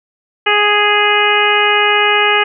harmonic tone, 415.3 Hz, G#4, in tune, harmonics 1 / 2 / 3 / 4 / 5 / 6 / 7, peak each -17 / -17 / -17 / -17 / -17 / -17 / -17 dBFS, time 0.46-2.44 s, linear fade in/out 10 ms, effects none

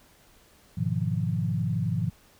sine chord, F half-diminished seventh, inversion first, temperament equal, 103.83 / 123.47 / 155.56 / 174.61 Hz, Ab2 / Cb3 / Eb3 / F3, 0 / 0 / 0 / 0 cents, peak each -30 dBFS, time 0.77-2.1 s, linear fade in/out 10 ms, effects pink hiss -58 dBFS RMS until 2.39 s

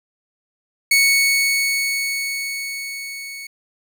sawtooth tone with level ramp, 2217 Hz, C#7, in tune, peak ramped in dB -8 to -28 dBFS, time 0.91-3.47 s, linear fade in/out 5 ms, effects none

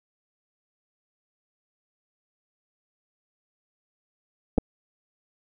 clicks, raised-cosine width 2 ms, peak -11 / -7 dBFS, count 2, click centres 4.579 / 4.583 s, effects none

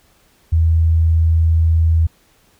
sine tone, 81.5 Hz, E2, 19 cents flat, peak -10 dBFS, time 0.52-2.07 s, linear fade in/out 10 ms, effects pink hiss -55 dBFS RMS until 2.59 s

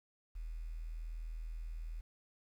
sine tone with quantisation, 40.49 Hz, E1, 30 cents flat, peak -40 dBFS, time 0.35-2.01 s, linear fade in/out 10 ms, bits 11, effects none

